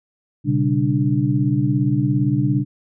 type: tone cluster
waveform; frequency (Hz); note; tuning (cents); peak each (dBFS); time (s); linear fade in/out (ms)
sine; 122 / 139.4 / 199.1 / 295.4; B2 / C#3 / G3 / D4; -21 / +10 / +27 / +10; -21 / -19 / -24 / -21; 0.44-2.65; 50
effects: none